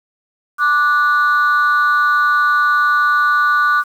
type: tone pair together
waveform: sine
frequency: 1174.7 / 1466 Hz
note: D6 / F#6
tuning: 0 / -16 cents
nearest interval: major third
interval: 384 cents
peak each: -12 dBFS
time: 0.58-3.84 s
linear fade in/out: 50 ms
effects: tanh soft clip ceiling -7 dBFS + 7-bit